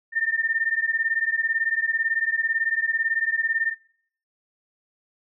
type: beating tone pair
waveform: sine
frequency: 1800 / 1818 Hz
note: A6 / A#6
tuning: +39 / -44 cents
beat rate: 18 Hz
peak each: -24 dBFS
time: 0.12-3.75 s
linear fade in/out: 50 ms
effects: noise-tail reverb RT60 0.7 s tail -25 dB re dry